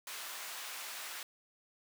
pink high-pass noise, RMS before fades -44 dBFS, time 0.07-1.23 s, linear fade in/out 2 ms, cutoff 1100 Hz, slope 12 dB/octave, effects none

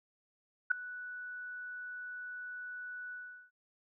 sine tone with ADSR envelope, 1480 Hz, F#6, in tune, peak -21 dBFS, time 0.7-3.51 s, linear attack 14 ms, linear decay 4 ms, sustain -20 dB, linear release 390 ms, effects none

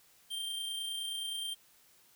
square tone with amplitude modulation, 3167 Hz, G7, 17 cents sharp, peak -35 dBFS, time 0.3-1.55 s, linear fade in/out 20 ms, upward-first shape sine, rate 29.6 Hz, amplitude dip 30%, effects white hiss -64 dBFS RMS until 2.15 s

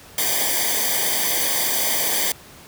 white noise with comb filter, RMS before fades -21 dBFS, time 0.18-2.32 s, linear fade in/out 2 ms, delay 0.74 ms, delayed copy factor -1, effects pink hiss -44 dBFS RMS until 2.67 s + high-pass 60 Hz 12 dB/octave

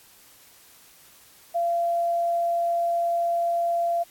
sine tone, 685 Hz, F5, 34 cents flat, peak -21 dBFS, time 1.54-4.04 s, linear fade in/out 20 ms, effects white hiss -53 dBFS RMS until 4.1 s + AAC 64 kbps

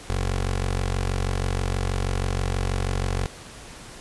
15% pulse tone with notch filter, 46.25 Hz, F#1, in tune, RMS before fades -25 dBFS, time 0.1-3.26 s, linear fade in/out 0 ms, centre 170 Hz, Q 1.7, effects pink hiss -42 dBFS RMS until 4 s + resampled to 24000 Hz

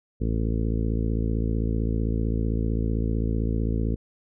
harmonic tone, 55.6 Hz, A1, 19 cents sharp, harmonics 1 / 2 / 3 / 4 / 5 / 6 / 7 / 8 / 9, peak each -25 / -28 / -34 / -31 / -34 / -37 / -40 / -37 / -44 dBFS, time 0.2-3.96 s, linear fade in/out 20 ms, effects none

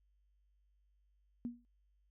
sine tone with exponential decay, 239.4 Hz, A#3, 46 cents sharp, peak -34 dBFS, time 1.45-1.65 s, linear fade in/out 0 ms, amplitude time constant 43 ms, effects added 50 Hz sine -70 dBFS peak until 2.1 s

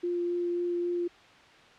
sine tone with vibrato, 349.3 Hz, F4, in tune, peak -27 dBFS, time 0.03-1.08 s, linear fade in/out 10 ms, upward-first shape sine, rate 3.7 Hz, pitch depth 8 cents each way, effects white hiss -54 dBFS RMS until 1.78 s + low-pass 3000 Hz 12 dB/octave

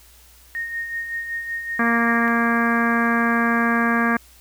sine tone with tremolo, 1851 Hz, A#6, 13 cents flat, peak -23 dBFS, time 0.55-2.28 s, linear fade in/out 0 ms, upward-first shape sine, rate 5.3 Hz, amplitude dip 50%
harmonic tone, 233.1 Hz, A#3, in tune, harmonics 1 / 2 / 3 / 4 / 5 / 6 / 7 / 8 / 9 / 10, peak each -20 / -29 / -28 / -31 / -24 / -33 / -22 / -32 / -32 / -36 dBFS, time 1.79-4.17 s, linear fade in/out 5 ms
effects added 60 Hz sine -51 dBFS peak until 4.4 s + white hiss -51 dBFS RMS until 4.4 s

